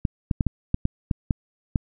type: clicks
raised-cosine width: 5 ms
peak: -8 dBFS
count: 9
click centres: 0.052 / 0.312 / 0.408 / 0.467 / 0.744 / 0.854 / 1.112 / 1.308 / 1.758 s
effects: none